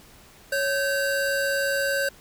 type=tone pair together; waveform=square; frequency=554.4 / 1546 Hz; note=C#5 / G6; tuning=0 / -24 cents; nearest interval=octave + tritone; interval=1776 cents; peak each=-26 dBFS; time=0.52-2.09 s; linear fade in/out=5 ms; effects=pink hiss -51 dBFS RMS until 2.2 s